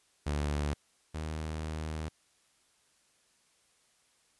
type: tone pair in turn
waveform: sawtooth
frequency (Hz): 73.42 / 78.16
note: D2 / D#2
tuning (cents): 0 / +8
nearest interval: minor second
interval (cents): 108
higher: second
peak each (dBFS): -26 / -31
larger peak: first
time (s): 0.26-0.74 / 1.14-2.09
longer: second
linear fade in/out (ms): 10
effects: white hiss -69 dBFS RMS until 4.39 s + resampled to 24000 Hz